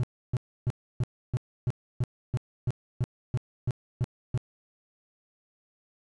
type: tone bursts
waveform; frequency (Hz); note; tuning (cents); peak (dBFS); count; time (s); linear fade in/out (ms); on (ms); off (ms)
triangle; 123.47; B2; 0; -21; 14; 0-4.376; 0; 34; 300
effects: resampled to 24000 Hz + 10-bit